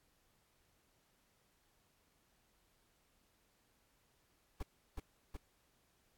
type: noise with echo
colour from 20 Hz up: brown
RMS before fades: -41 dBFS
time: 4.6-4.63 s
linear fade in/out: 5 ms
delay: 370 ms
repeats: 2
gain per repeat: -2 dB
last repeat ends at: 5.37 s
effects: pink hiss -75 dBFS RMS until 6.17 s + AAC 64 kbps